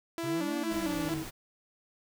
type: tone with vibrato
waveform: sawtooth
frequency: 311.1 Hz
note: D#4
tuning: in tune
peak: -29 dBFS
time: 0.18-1.14 s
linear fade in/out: 0 ms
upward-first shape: square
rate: 2.2 Hz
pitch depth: 120 cents each way
type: exponential two-way sweep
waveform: square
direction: up then down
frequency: 126 to 240.9 to 140.7 Hz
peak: -39 dBFS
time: 0.23-1.23 s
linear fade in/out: 10 ms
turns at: 0.57 s
type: tone with pitch glide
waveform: sine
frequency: 329.6 to 319.8 Hz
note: E4 to D#4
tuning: 0 to +48 cents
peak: -34 dBFS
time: 0.26-1.24 s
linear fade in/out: 10 ms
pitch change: -52 cents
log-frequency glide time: 0.55-0.77 s
type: noise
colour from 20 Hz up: pink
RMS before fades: -43 dBFS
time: 0.7-1.31 s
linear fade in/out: 20 ms
effects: none